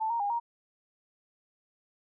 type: tone with pitch steps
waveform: sine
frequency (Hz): 880 / 932 / 812 / 939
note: A5 / A#5 / G#5 / A#5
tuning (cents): 0 / -1 / -39 / +12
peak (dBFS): -27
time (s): 0-0.4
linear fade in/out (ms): 20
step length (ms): 100
effects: none